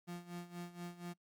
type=tone with tremolo; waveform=35% pulse; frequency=174.61 Hz; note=F3; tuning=in tune; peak=-40 dBFS; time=0.07-1.14 s; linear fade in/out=20 ms; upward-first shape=sine; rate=4.2 Hz; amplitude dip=80%; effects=noise-tail reverb RT60 0.1 s tail -22 dB re dry + MP3 96 kbps